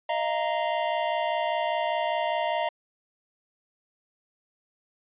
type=chord; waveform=square; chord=Eb suspended second; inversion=none; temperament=equal with one note detuned; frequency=622.3 / 687.3 / 932.3 Hz; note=Eb5 / F5 / Bb5; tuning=0 / -28 / 0 cents; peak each=-30 dBFS; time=0.09-2.69 s; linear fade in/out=5 ms; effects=resampled to 8000 Hz